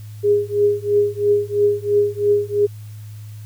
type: tone with tremolo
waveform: sine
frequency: 411.1 Hz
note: G#4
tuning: 18 cents flat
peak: -10 dBFS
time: 0.23-2.67 s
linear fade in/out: 20 ms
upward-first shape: triangle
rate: 3 Hz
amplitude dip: 100%
effects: added 106 Hz sine -32 dBFS peak until 3.45 s + white hiss -51 dBFS RMS until 3.45 s